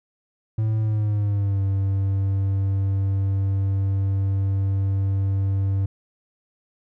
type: tone with pitch glide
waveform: triangle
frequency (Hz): 109.4 to 97.46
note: A2 to G2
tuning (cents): -9 to -10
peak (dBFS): -17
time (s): 0.58-5.86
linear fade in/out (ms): 5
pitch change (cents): -201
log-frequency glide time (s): 0.8-1.61
effects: none